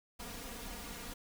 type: noise with comb filter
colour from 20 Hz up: pink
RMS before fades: -45 dBFS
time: 0.19-1.14 s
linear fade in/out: 10 ms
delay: 4.2 ms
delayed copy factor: +0.85
effects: none